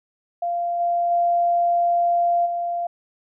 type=tone with level steps; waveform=sine; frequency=693 Hz; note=F5; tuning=14 cents flat; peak=-21 / -18 / -16 / -22 dBFS; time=0.42-2.87 s; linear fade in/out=5 ms; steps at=0.79 / 1.1 / 2.45 s; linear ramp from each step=20 ms; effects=none